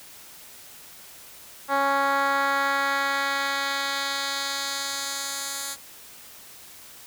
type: tone with band-pass filter sweep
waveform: 10% pulse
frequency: 277.2 Hz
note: C#4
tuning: in tune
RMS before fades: -26 dBFS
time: 1.68-5.77 s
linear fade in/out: 50 ms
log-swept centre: 940 to 9100 Hz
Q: 0.99
effects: white hiss -46 dBFS RMS until 7.06 s